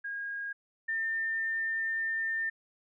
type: tone pair in turn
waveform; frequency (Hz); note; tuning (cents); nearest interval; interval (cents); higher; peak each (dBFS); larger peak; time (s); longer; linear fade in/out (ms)
sine; 1631 / 1802.4; G#6 / A6; -32 / +41; major second; 173; second; -34 / -29; second; 0.04-0.53 / 0.88-2.5; second; 10
effects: none